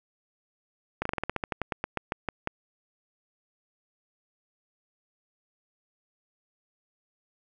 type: slowing click train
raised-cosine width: 0.5 ms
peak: -13 dBFS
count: 17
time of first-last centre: 1.02-2.474 s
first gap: 34 ms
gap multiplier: 1.12
effects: none